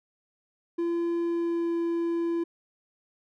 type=tone with pitch glide; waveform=triangle; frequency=340.3 to 337.6 Hz; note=F4 to E4; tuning=-45 to +41 cents; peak=-23 dBFS; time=0.78-2.44 s; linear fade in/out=10 ms; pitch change=-14 cents; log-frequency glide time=1.2-1.76 s; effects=none